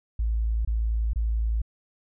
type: tone bursts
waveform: sine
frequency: 55.5 Hz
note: A1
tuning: 16 cents sharp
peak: -22 dBFS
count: 3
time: 0.19-1.618 s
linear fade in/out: 5 ms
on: 460 ms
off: 24 ms
effects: none